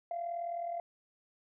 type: tone with amplitude modulation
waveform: sine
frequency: 688 Hz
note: F5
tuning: 26 cents flat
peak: -31 dBFS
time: 0.11-0.8 s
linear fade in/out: 2 ms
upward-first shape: sine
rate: 39.6 Hz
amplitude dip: 60%
effects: tanh soft clip ceiling -29 dBFS